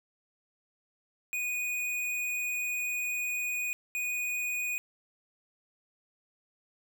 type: tone bursts at uneven times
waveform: square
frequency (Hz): 2473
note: D#7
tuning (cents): -11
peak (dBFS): -31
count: 2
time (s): 1.33-3.73 / 3.95-4.78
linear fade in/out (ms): 0
effects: none